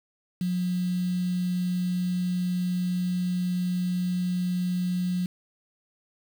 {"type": "tone with quantisation", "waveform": "sine", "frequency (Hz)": 180.1, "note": "F#3", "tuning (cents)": -46, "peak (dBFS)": -24, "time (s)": [0.41, 5.26], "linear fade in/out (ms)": 2, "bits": 7, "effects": []}